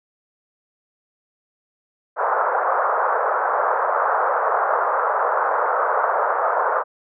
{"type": "band-pass noise", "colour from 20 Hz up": "white", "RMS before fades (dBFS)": -20, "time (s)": [2.16, 6.84], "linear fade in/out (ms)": 50, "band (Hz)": [470, 1400], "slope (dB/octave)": 48, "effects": []}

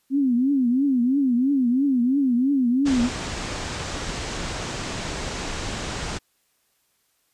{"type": "tone with vibrato", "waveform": "sine", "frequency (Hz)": 260, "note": "C4", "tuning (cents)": -11, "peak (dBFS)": -17, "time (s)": [0.1, 3.1], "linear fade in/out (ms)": 50, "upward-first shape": "triangle", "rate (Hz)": 3, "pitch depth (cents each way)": 190}
{"type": "low-pass noise", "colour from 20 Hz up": "pink", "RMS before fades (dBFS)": -30, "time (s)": [2.85, 6.19], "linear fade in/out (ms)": 20, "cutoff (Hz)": 8100, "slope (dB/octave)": 48}
{"effects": ["white hiss -68 dBFS RMS until 7.33 s", "resampled to 32000 Hz"]}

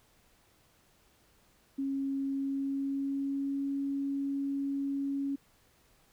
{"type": "tone with pitch glide", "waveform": "sine", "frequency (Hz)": [273.3, 277.6], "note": ["C#4", "C#4"], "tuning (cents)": [-24, 3], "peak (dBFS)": -30, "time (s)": [1.78, 5.36], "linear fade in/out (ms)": 10, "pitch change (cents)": 27, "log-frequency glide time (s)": [2.27, 3.68], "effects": ["pink hiss -66 dBFS RMS until 6.12 s"]}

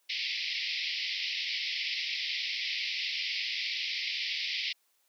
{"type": "band-pass noise", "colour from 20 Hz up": "pink", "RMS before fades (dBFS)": -34, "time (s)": [0.09, 4.73], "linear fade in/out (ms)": 10, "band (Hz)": [2000, 5300], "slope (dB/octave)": 96, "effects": ["white hiss -72 dBFS RMS until 5.08 s", "high-pass 400 Hz 12 dB/octave"]}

